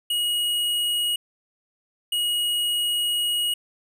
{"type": "tone pair in turn", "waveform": "square", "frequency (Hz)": [2895, 2895], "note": ["F#7", "F#7"], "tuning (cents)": [-38, -38], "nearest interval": "unison", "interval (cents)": 0, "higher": "neither", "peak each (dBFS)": -22, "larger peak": "neither", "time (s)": [[0.1, 1.16], [2.12, 3.54]], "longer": "second", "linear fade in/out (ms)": 5, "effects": []}